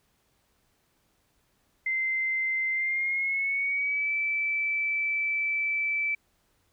sine tone with pitch glide, 2077 to 2318 Hz, C7 to D7, -13 to -23 cents, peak -25 dBFS, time 1.86-6.15 s, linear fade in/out 5 ms, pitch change +190 cents, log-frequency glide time 2.71-4.13 s, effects pink hiss -70 dBFS RMS until 6.72 s

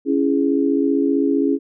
sine chord, C# minor, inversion none, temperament just, 277.2 / 332.6 / 415.8 Hz, C#4 / E4 / G#4, 0 / +16 / +2 cents, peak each -17 / -21 / -21 dBFS, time 0.05-1.59 s, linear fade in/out 50 ms, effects none

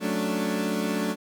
30% pulse chord, D major seventh, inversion first, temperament equal, 185 / 220 / 277.2 / 293.7 Hz, F#3 / A3 / C#4 / D4, 0 / 0 / 0 / 0 cents, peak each -28 / -26 / -32 / -28 dBFS, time 0-1.16 s, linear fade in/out 50 ms, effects none

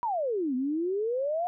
sine exponential two-way sweep, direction down then up, 987.8 to 246.9 to 728 Hz, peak -26 dBFS, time 0.03-1.47 s, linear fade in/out 0 ms, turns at 0.55 s, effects none

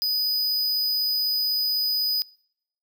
square tone, 4978 Hz, D#8, in tune, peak -22 dBFS, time 0.02-2.22 s, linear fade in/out 0 ms, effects noise-tail reverb RT60 0.7 s tail -25 dB re dry

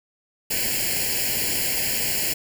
white noise with comb filter, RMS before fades -24 dBFS, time 0.5-2.34 s, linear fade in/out 10 ms, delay 0.41 ms, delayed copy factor +0.95, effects none

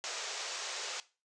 white band-pass noise, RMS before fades -40 dBFS, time 0.04-1 s, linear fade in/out 0 ms, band 390 to 7200 Hz, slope 48 dB/octave, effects noise-tail reverb RT60 0.3 s tail -17 dB re dry + resampled to 22050 Hz

